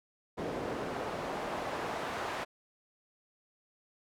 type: noise with band-pass filter sweep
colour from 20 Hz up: pink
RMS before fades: -37 dBFS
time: 0.37-2.45 s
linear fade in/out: 20 ms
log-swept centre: 440 to 1000 Hz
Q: 0.91
effects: none

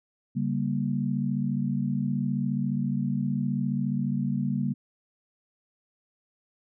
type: chord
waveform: sine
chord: G diminished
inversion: second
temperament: just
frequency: 141.12 / 196 / 235.2 Hz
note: Db3 / G3 / Bb3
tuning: +31 / 0 / +16 cents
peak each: -29 dBFS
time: 0.35-4.74 s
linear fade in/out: 20 ms
effects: none

